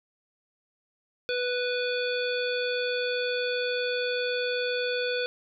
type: harmonic tone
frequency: 493.9 Hz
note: B4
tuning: in tune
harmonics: 1 / 3 / 5 / 7 / 9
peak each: -28 / -33 / -35 / -36 / -38 dBFS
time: 1.29-5.26 s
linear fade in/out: 0 ms
effects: none